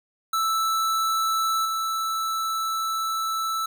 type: tone with level steps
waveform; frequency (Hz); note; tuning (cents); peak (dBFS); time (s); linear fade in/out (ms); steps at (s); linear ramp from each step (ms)
square; 1318.5; E6; 0; -22 / -25; 0.33-3.66; 5; 1.65; 5
effects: none